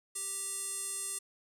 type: tone with band-pass filter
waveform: square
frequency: 392 Hz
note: G4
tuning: in tune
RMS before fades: -38 dBFS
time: 0.15-1.19 s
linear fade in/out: 10 ms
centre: 8900 Hz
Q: 5.7
effects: none